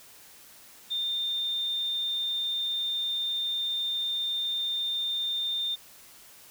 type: tone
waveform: sine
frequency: 3614 Hz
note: A7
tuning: 46 cents sharp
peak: -27 dBFS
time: 0.9-5.76 s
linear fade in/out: 20 ms
effects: white hiss -52 dBFS RMS until 6.5 s